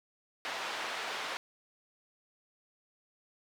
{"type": "band-pass noise", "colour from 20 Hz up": "pink", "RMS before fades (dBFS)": -38, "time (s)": [0.45, 1.37], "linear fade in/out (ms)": 0, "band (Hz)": [720, 3800], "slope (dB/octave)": 12, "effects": []}